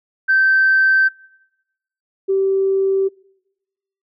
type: tone pair in turn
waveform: sine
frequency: 1552 / 387.3 Hz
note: G6 / G4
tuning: -18 / -21 cents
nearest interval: 2 octaves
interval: 2403 cents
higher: first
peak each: -10 / -13 dBFS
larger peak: first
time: 0.28-1.09 / 2.28-3.09 s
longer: neither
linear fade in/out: 20 ms
effects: noise-tail reverb RT60 1.0 s tail -25 dB re dry + tanh soft clip ceiling -6 dBFS